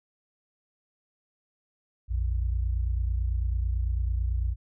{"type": "tone pair together", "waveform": "sine", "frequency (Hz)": [58.27, 87.31], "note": ["A#1", "F2"], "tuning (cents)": [0, 0], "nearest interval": "perfect fifth", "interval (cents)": 700, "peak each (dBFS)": [-25, -31], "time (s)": [2.08, 4.56], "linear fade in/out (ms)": 50, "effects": []}